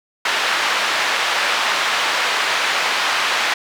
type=band-pass noise; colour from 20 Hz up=pink; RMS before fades=-19 dBFS; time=0.25-3.54 s; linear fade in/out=5 ms; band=1000 to 3700 Hz; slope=12 dB/octave; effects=none